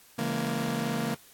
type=chord; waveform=sawtooth; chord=A# half-diminished seventh; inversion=first; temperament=just; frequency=139.85 / 167.82 / 209.8 / 233.1 Hz; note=C#3 / E3 / G#3 / A#3; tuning=+16 / +31 / +18 / 0 cents; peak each=-31 / -31 / -31 / -27 dBFS; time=0.18-1.15 s; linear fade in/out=10 ms; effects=white hiss -56 dBFS RMS until 1.33 s + AAC 64 kbps